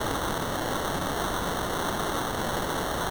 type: noise with sample-and-hold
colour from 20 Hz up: white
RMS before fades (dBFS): -29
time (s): 0-3.1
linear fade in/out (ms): 10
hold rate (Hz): 2450
effects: none

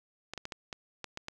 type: clicks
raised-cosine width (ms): 0.2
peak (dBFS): -21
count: 8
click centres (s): 0.336 / 0.377 / 0.454 / 0.522 / 0.728 / 1.043 / 1.174 / 1.284
effects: none

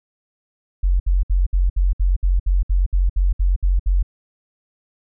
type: tone bursts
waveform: sine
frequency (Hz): 45.38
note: F#1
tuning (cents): -33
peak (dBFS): -13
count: 14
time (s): 0.83-4.029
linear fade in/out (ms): 10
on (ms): 170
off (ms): 63
effects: none

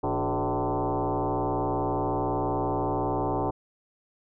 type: tone with frequency modulation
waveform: sine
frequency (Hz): 234.6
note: A#3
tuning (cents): +11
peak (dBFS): -24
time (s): 0.03-3.51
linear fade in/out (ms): 10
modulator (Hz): 132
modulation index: 5.7
effects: none

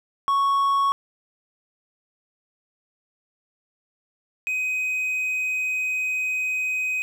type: tone pair in turn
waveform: triangle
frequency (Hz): 1108.7 / 2514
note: C#6 / D#7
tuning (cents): 0 / +17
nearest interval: octave + major second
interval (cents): 1417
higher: second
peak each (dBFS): -16 / -21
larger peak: first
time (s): 0.28-0.92 / 4.47-7.02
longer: second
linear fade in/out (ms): 0
effects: none

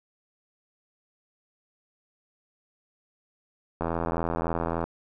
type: click train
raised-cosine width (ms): 1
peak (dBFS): -14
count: 87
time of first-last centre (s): 3.81-4.84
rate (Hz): 83.5
effects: none

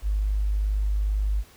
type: tone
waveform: sine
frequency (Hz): 51.1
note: G#1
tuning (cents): -27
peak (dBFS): -21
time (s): 0.02-1.44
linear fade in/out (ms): 50
effects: pink hiss -53 dBFS RMS until 1.56 s

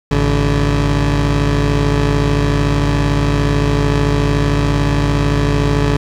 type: tone pair together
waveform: 20% pulse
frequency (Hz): 53.56 / 143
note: A1 / D3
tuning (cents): -46 / -46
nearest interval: octave + perfect fourth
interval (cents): 1700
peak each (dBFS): -10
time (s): 0.11-5.97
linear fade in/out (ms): 5
effects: low-pass 6000 Hz 12 dB/octave + 7-bit

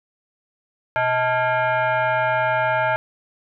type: tone with frequency modulation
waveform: sine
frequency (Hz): 123.47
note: B2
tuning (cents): 0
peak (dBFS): -17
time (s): 0.96-2.96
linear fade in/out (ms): 0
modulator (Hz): 758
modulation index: 2.1
effects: none

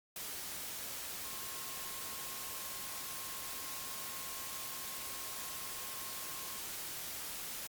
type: tone in noise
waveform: sine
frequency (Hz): 1073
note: C6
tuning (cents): +43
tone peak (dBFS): -53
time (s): 1.24-6.59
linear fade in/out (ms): 2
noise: white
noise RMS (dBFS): -43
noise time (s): 0.16-7.67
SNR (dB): -13
effects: Opus 48 kbps

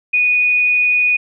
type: tone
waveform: sine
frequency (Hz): 2472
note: D#7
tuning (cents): -12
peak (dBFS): -11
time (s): 0.13-1.17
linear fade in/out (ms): 10
effects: none

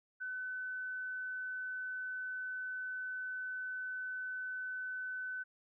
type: tone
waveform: sine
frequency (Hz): 1510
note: F#6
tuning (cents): +35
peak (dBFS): -38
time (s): 0.2-5.44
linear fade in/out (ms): 20
effects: none

